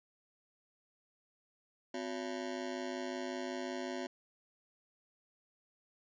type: ring-modulated tone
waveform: 25% pulse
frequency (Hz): 311.1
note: D#4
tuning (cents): 0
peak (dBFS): -31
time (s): 1.94-4.07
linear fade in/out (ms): 5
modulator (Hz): 52.7
effects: resampled to 16000 Hz